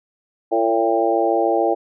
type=harmonic tone with a mistuned harmonic; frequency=113.6 Hz; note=A#2; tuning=44 cents flat; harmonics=3 / 4 / 5 / 6 / 7; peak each=-21 / -22 / -22 / -22 / -21 dBFS; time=0.51-1.75 s; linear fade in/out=20 ms; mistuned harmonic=6; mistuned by=-19 cents; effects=none